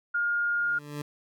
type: tone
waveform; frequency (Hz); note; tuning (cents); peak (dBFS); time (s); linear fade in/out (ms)
sine; 1418; F6; +26; -24; 0.14-0.79; 10
type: tone with exponential growth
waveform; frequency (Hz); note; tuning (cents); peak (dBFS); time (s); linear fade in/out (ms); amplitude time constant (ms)
20% pulse; 146.83; D3; 0; -26; 0.46-1.02; 5; 120
effects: none